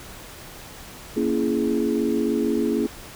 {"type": "chord", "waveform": "sine", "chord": "A# half-diminished seventh", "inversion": "none", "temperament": "just", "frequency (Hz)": [233.1, 279.7, 335.6, 419.5], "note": ["A#3", "C#4", "E4", "G#4"], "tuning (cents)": [0, 16, 31, 17], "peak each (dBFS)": [-24, -25, -25, -25], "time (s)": [1.16, 2.87], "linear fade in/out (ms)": 10, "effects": ["tanh soft clip ceiling -9 dBFS", "pink hiss -41 dBFS RMS until 3.15 s"]}